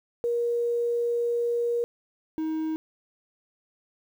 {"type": "tone pair in turn", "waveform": ["sine", "triangle"], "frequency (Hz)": [473.8, 316.2], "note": ["A#4", "D#4"], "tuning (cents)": [28, 28], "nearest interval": "perfect fifth", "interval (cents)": 700, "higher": "first", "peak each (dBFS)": [-23, -24], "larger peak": "first", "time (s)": [[0.24, 1.84], [2.38, 2.76]], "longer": "first", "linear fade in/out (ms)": 0, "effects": ["9-bit"]}